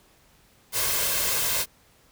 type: noise with comb filter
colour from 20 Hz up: white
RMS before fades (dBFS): -25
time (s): 0.72-1.66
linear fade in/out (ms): 50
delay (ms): 1.9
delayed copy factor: +0.5
effects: pink hiss -59 dBFS RMS until 2.11 s